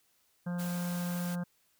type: harmonic tone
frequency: 175.8 Hz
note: F3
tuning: 12 cents sharp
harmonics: 1 / 3 / 4 / 5 / 6 / 7 / 8 / 9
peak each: -32 / -45 / -52 / -52 / -55 / -54 / -56 / -50 dBFS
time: 0.46-1.44 s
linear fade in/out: 10 ms
type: noise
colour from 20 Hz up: white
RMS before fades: -45 dBFS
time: 0.58-1.36 s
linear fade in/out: 20 ms
effects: white hiss -71 dBFS RMS until 1.79 s